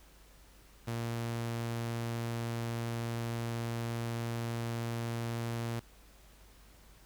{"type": "tone", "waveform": "sawtooth", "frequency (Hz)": 116.54, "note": "A#2", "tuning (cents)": 0, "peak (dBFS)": -30, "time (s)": [0.87, 5.8], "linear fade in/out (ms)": 10, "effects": ["added 50 Hz sine -58 dBFS peak until 7.05 s", "pink hiss -61 dBFS RMS until 7.05 s"]}